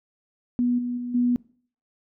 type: tone with level steps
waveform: sine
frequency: 244.2 Hz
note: B3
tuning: 19 cents flat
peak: -19 / -25 / -28 / -18 dBFS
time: 0.59-1.36 s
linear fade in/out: 0 ms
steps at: 0.78 / 0.97 / 1.14 s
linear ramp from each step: 10 ms
effects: noise-tail reverb RT60 0.5 s tail -23 dB re dry